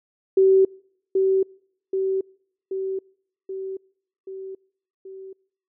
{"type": "tone with echo", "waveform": "sine", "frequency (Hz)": 383.1, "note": "G4", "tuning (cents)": -40, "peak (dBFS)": -12, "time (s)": [0.37, 0.65], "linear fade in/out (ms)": 5, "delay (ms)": 780, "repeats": 6, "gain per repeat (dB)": -4, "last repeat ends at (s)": 5.33, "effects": ["noise-tail reverb RT60 0.7 s tail -26 dB re dry"]}